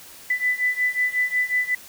sine beating tone pair, 1992 / 1997.5 Hz, B6 / B6, +14 / +19 cents, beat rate 5.5 Hz, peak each -22 / -24 dBFS, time 0.3-1.75 s, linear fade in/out 5 ms, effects white hiss -44 dBFS RMS until 1.88 s

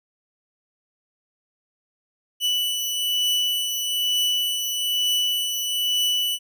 40% pulse beating tone pair, 2967 / 2968.1 Hz, F#7 / F#7, +4 / +5 cents, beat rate 1.1 Hz, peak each -29 / -21 dBFS, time 2.4-6.39 s, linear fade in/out 50 ms, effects none

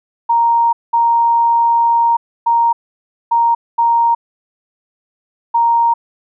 sine tone bursts at uneven times, 932.3 Hz, A#5, in tune, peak -9 dBFS, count 6, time 0.29-0.73 / 0.93-2.17 / 2.46-2.73 / 3.31-3.55 / 3.78-4.15 / 5.54-5.94 s, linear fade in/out 10 ms, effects none

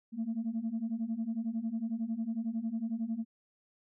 sine beating tone pair, 220 / 231 Hz, A3 / A#3, 0 / -16 cents, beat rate 11 Hz, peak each -35 / -33 dBFS, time 0.12-3.25 s, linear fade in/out 50 ms, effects tanh soft clip ceiling -27 dBFS

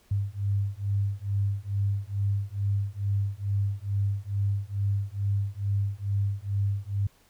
sine beating tone pair, 99 / 101.3 Hz, G2 / G#2, +18 / -43 cents, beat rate 2.3 Hz, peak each -28 dBFS, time 0.11-7.07 s, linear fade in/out 5 ms, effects pink hiss -62 dBFS RMS until 7.29 s

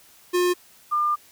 square / sine tone pair in turn, 357 / 1200.8 Hz, F4 / D6, +38 / +38 cents, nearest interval octave + major sixth, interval 2100 cents, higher second, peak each -19 dBFS, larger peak neither, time 0.33-0.54 / 0.91-1.16 s, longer second, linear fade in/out 20 ms, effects white hiss -53 dBFS RMS until 1.31 s

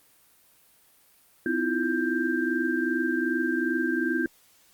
sine tone cluster, 254.2 / 319.6 / 342.2 / 1580 Hz, C4 / D#4 / F4 / G6, -50 / +47 / -35 / +13 cents, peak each -29 dBFS, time 1.46-4.26 s, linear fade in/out 2 ms, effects white hiss -60 dBFS RMS until 4.73 s + Opus 32 kbps

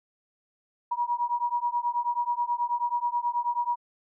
sine beating tone pair, 955 / 964.3 Hz, A#5 / B5, +42 / -42 cents, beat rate 9.3 Hz, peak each -28 dBFS, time 0.91-3.76 s, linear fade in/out 10 ms, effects none

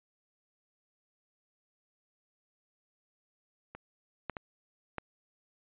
clicks, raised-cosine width 0.5 ms, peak -29 / -19 / -23 / -20 dBFS, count 4, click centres 3.75 / 4.297 / 4.368 / 4.983 s, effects resampled to 8000 Hz

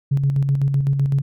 sine tone with tremolo, 138.59 Hz, C#3, in tune, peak -13 dBFS, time 0.11-1.22 s, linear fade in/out 10 ms, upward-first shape square, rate 7.9 Hz, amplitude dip 45%, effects tanh soft clip ceiling -9 dBFS

